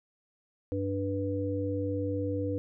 harmonic tone, 98 Hz, G2, in tune, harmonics 1 / 3 / 5, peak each -33 / -33 / -33 dBFS, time 0.72-2.58 s, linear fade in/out 0 ms, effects none

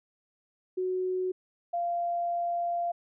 sine tone pair in turn, 369.5 / 692.1 Hz, F#4 / F5, -2 / -16 cents, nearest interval major seventh, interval 1086 cents, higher second, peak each -27 dBFS, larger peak neither, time 0.77-1.32 / 1.73-2.92 s, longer second, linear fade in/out 10 ms, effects none

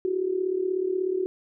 sine tone with amplitude modulation, 372.3 Hz, F#4, 11 cents sharp, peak -20 dBFS, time 0.05-1.26 s, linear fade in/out 0 ms, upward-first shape sine, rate 36.5 Hz, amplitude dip 75%, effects none

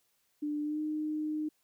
sine tone with pitch glide, 296.8 to 306.2 Hz, D4 to D#4, +18 to -28 cents, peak -31 dBFS, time 0.42-1.49 s, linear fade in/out 10 ms, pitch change +54 cents, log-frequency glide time 0.63-0.8 s, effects white hiss -74 dBFS RMS until 1.63 s

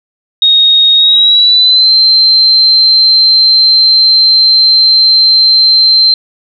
sine tone with pitch glide, 3736 to 4121 Hz, A#7 to C8, +3 to -27 cents, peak -3 dBFS, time 0.42-6.14 s, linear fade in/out 2 ms, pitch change +170 cents, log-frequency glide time 0.94-1.92 s, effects none

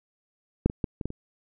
clicks, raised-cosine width 3 ms, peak -7 / -18 / -13 / -20 / -16 / -24 dBFS, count 6, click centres 0.66 / 0.699 / 0.842 / 1.012 / 1.056 / 1.104 s, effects none

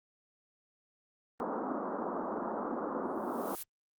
pink band-pass noise, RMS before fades -36 dBFS, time 1.4-3.55 s, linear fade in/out 0 ms, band 210 to 1300 Hz, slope 48 dB/octave
blue noise with exponential growth, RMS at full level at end -39 dBFS, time 3.03-3.63 s, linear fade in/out 5 ms, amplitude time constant 130 ms
effects Opus 32 kbps

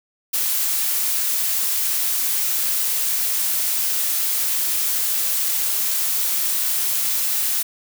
blue noise, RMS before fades -21 dBFS, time 0.33-7.63 s, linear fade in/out 10 ms, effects none

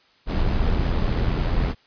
brown noise with amplitude modulation, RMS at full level -19 dBFS, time 0.26-1.75 s, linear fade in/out 50 ms, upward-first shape sine, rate 84.4 Hz, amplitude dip 45%, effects white hiss -58 dBFS RMS until 1.86 s + resampled to 11025 Hz

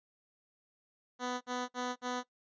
10% pulse tone bursts, 248.5 Hz, B3, 11 cents sharp, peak -26 dBFS, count 4, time 1.19-2.235 s, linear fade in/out 50 ms, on 220 ms, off 55 ms, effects noise-tail reverb RT60 0.1 s tail -18 dB re dry + resampled to 16000 Hz

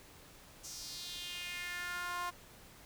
sawtooth tone with high-pass filter sweep, 353.4 Hz, F4, 21 cents sharp, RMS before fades -42 dBFS, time 0.63-2.31 s, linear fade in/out 20 ms, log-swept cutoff 6300 to 950 Hz, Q 3.1, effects pink hiss -57 dBFS RMS until 2.85 s

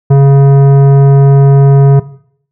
sine tone with tanh clipping, 138.59 Hz, C#3, in tune, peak -3 dBFS, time 0.1-2 s, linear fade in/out 10 ms, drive 13 dB, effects noise-tail reverb RT60 0.6 s tail -17 dB re dry

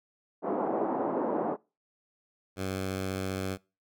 pink band-pass noise, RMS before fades -30 dBFS, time 0.42-1.57 s, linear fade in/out 50 ms, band 260 to 910 Hz, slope 24 dB/octave
10% pulse tone, 95.1 Hz, F#2, 48 cents sharp, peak -23 dBFS, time 2.56-3.58 s, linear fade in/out 50 ms
effects noise-tail reverb RT60 0.3 s tail -24 dB re dry

